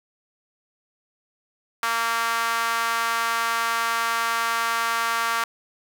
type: tone with high-pass filter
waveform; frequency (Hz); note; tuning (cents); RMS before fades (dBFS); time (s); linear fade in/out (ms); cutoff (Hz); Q
sawtooth; 230; A#3; -23; -24; 1.83-5.44; 0; 1200; 2.7
effects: none